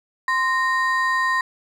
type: ring-modulated tone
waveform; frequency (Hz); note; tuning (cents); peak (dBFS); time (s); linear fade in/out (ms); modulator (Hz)
triangle; 1446; F#6; -40; -13; 0.28-1.41; 2; 406
effects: none